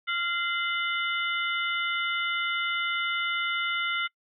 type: tone cluster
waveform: sine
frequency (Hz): 1385 / 2065 / 2963 / 3562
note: F6 / C7 / F#7 / A7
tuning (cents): -15 / -23 / +2 / +21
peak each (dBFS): -29 / -30 / -34 / -36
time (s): 0.07-4.08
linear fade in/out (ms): 20
effects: noise-tail reverb RT60 0.1 s tail -26 dB re dry